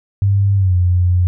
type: tone with pitch glide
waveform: sine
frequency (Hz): 99.3 to 89.49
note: G2 to F2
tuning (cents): +23 to +43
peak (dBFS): -10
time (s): 0.22-1.27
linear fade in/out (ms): 0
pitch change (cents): -180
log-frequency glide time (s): 0.56-0.75
effects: none